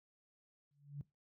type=tone with exponential growth; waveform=sine; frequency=143.3 Hz; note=D3; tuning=42 cents flat; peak=-38 dBFS; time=0.71-1.01 s; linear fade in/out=0 ms; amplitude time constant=65 ms; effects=noise-tail reverb RT60 0.2 s tail -20 dB re dry + high-pass 60 Hz 12 dB/octave